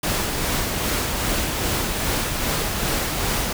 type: noise with tremolo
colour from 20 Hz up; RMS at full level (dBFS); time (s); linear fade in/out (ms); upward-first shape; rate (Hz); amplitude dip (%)
pink; -22; 0.03-3.53; 5; sine; 2.5; 30
effects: none